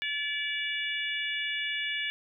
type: harmonic tone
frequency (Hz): 576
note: D5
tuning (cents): -34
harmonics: 3 / 4 / 5 / 6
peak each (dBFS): -35 / -34 / -35 / -37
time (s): 0.02-2.1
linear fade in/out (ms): 0
effects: none